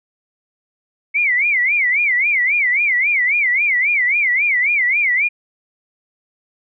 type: tone with vibrato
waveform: sine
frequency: 2172 Hz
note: C#7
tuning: 36 cents flat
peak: -13 dBFS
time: 1.14-5.29 s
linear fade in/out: 20 ms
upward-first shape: sine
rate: 3.7 Hz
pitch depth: 200 cents each way
effects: none